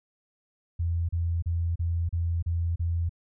sine tone bursts, 84.6 Hz, E2, 45 cents sharp, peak -24 dBFS, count 7, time 0.79-3.094 s, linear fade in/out 10 ms, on 300 ms, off 34 ms, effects none

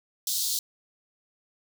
pink high-pass noise, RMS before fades -28 dBFS, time 0.27-0.59 s, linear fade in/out 2 ms, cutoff 3700 Hz, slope 48 dB/octave, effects none

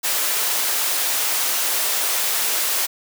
white high-pass noise, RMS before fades -21 dBFS, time 0.03-2.87 s, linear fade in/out 20 ms, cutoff 450 Hz, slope 12 dB/octave, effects none

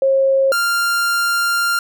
sine / 45% pulse tone pair in turn, 539 / 1393.2 Hz, C#5 / F6, -49 / -5 cents, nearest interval octave + major third, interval 1644 cents, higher second, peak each -11 / -15 dBFS, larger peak first, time 0.02-0.52 / 0.52-1.79 s, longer second, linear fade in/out 2 ms, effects none

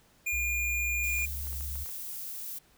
square tone, 2419 Hz, D#7, 49 cents flat, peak -29 dBFS, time 0.26-1.26 s, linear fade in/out 10 ms
sine tone with pitch glide, 66.8 to 69 Hz, C2 to C#2, +36 to -7 cents, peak -35 dBFS, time 0.32-1.85 s, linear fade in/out 20 ms, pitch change +57 cents, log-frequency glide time 1.02-1.26 s
violet noise, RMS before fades -39 dBFS, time 1.03-2.59 s, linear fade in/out 10 ms
clicks, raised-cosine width 0.5 ms, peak -36 dBFS, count 8, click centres 1.188 / 1.222 / 1.471 / 1.529 / 1.609 / 1.756 / 1.86 / 1.891 s
effects pink hiss -63 dBFS RMS until 2.77 s

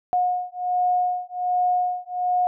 sine beating tone pair, 722 / 723.3 Hz, F#5 / F#5, -43 / -39 cents, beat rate 1.3 Hz, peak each -23 dBFS, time 0.13-2.47 s, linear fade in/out 0 ms, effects none

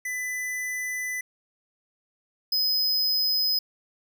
square tone pair in turn, 2000 / 5040 Hz, B6 / D#8, +21 / +21 cents, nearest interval octave + major third, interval 1600 cents, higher second, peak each -29 / -22 dBFS, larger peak second, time 0.05-1.21 / 2.52-3.59 s, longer first, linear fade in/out 5 ms, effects none

